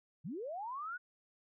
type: linear sweep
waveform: sine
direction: up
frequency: 123.47 to 1498 Hz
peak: -39 dBFS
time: 0.24-0.98 s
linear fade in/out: 20 ms
effects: none